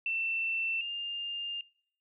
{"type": "tone pair in turn", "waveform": "sine", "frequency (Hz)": [2681, 2807], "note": ["E7", "F7"], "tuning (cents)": [29, 8], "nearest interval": "minor second", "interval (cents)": 79, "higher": "second", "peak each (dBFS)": [-29, -34], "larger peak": "first", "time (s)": [[0.06, 0.81], [0.81, 1.61]], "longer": "second", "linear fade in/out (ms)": 2, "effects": ["noise-tail reverb RT60 0.6 s tail -23 dB re dry"]}